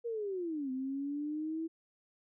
sine linear two-way sweep, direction down then up, 478.1 to 256.5 to 328.6 Hz, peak -34 dBFS, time 0.04-1.68 s, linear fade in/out 20 ms, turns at 0.71 s, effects none

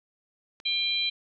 click, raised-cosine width 0.2 ms, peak -29 dBFS, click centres 0.601 s
harmonic tone, 797 Hz, G5, 28 cents sharp, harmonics 3 / 4 / 5, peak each -31 / -30 / -27 dBFS, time 0.65-1.1 s, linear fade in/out 10 ms
effects none

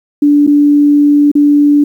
sine tone with dropouts, 291 Hz, D4, 16 cents flat, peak -4 dBFS, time 0.22-1.84 s, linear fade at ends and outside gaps 5 ms, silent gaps 0.467-0.474 / 1.316-1.352 s, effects 7-bit

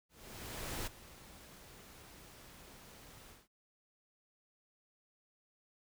pink noise with ADSR envelope, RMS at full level -40 dBFS, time 0.09-3.48 s, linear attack 780 ms, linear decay 10 ms, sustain -16 dB, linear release 180 ms, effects none

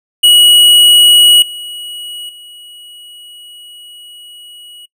square tone with level steps, 2915 Hz, F#7, 26 cents flat, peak -4 / -24 / -33 dBFS, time 0.23-4.86 s, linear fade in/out 10 ms, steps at 1.42 / 2.29 s, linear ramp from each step 2 ms, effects noise-tail reverb RT60 0.1 s tail -23 dB re dry

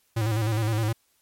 square tone with vibrato, 110 Hz, A2, in tune, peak -23 dBFS, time 0.16-0.93 s, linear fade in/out 10 ms, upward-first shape square, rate 9.7 Hz, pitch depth 61 cents each way, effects white hiss -67 dBFS RMS until 1.21 s + MP3 64 kbps

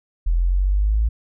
sine exponential sweep, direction up, 40.98 to 56.2 Hz, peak -15 dBFS, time 0.26-1.09 s, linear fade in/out 10 ms, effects none

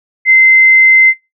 sine tone, 2070 Hz, C7, 19 cents flat, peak -3 dBFS, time 0.25-1.14 s, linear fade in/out 50 ms, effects noise-tail reverb RT60 0.2 s tail -22 dB re dry

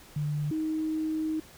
sine tone pair in turn, 148.2 / 314 Hz, D3 / D#4, +16 / +16 cents, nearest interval octave + minor second, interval 1300 cents, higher second, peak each -27 dBFS, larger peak neither, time 0.16-0.51 / 0.51-1.4 s, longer second, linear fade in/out 5 ms, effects pink hiss -52 dBFS RMS until 1.57 s

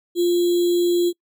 sine tone with sample-and-hold, 349.2 Hz, F4, in tune, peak -15 dBFS, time 0.15-1.13 s, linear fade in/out 50 ms, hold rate 3675 Hz, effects noise-tail reverb RT60 0.1 s tail -26 dB re dry

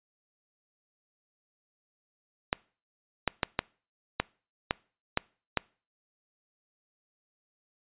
clicks, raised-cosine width 0.3 ms, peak -8 dBFS, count 8, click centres 2.529 / 3.277 / 3.432 / 3.591 / 4.2 / 4.709 / 5.174 / 5.573 s, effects noise-tail reverb RT60 0.4 s tail -25 dB re dry + resampled to 8000 Hz

